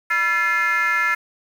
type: tone with frequency modulation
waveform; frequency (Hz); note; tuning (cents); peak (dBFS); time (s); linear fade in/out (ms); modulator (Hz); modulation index
sine; 1730; A6; -30; -15; 0.1-1.15; 10; 376; 1.3
effects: tanh soft clip ceiling -14 dBFS + 7-bit